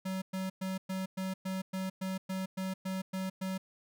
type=tone bursts; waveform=square; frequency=188.9 Hz; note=F#3; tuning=36 cents sharp; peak=-34 dBFS; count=13; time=0.05-3.58 s; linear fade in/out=10 ms; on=170 ms; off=110 ms; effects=none